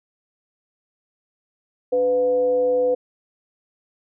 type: tone with frequency modulation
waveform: sine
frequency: 500 Hz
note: B4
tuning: 21 cents sharp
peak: -16 dBFS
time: 1.92-2.95 s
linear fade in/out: 10 ms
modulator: 212 Hz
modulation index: 0.31
effects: none